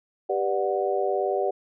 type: chord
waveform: sine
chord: G major seventh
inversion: none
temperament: just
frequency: 392 / 490 / 588 / 735 Hz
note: G4 / B4 / D5 / F#5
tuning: 0 / -14 / +2 / -12 cents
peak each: -26 / -30 / -28 / -28 dBFS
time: 0.29-1.51 s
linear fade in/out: 10 ms
effects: none